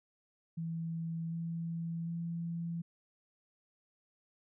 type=tone with pitch steps; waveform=sine; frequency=164.81 / 166.63 / 168.47 Hz; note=E3 / E3 / E3; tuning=0 / +19 / +38 cents; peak=-35 dBFS; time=0.57-2.82 s; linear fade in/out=10 ms; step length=750 ms; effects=none